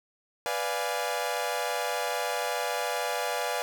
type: chord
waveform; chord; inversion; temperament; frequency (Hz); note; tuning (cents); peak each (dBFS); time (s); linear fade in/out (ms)
sawtooth; B diminished seventh; none; equal; 493.9 / 587.3 / 698.5 / 830.6; B4 / D5 / F5 / Ab5; 0 / 0 / 0 / 0; -30; 0.46-3.62; 0
effects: none